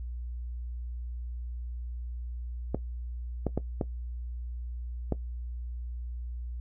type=clicks; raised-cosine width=2 ms; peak=-14 dBFS; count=5; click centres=2.746 / 3.467 / 3.576 / 3.812 / 5.123 s; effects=noise-tail reverb RT60 0.1 s tail -17 dB re dry + added 60 Hz sine -34 dBFS peak until 6.6 s